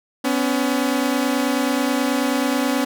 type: tone pair together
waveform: sawtooth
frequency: 252.1 / 281.4 Hz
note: B3 / C#4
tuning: +36 / +26 cents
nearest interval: major second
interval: 190 cents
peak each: -17 dBFS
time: 0.24-2.85 s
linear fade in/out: 10 ms
effects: none